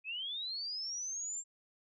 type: linear sweep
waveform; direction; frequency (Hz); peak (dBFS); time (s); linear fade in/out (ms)
sine; up; 2489 to 7459; -37; 0.04-1.44; 50
effects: none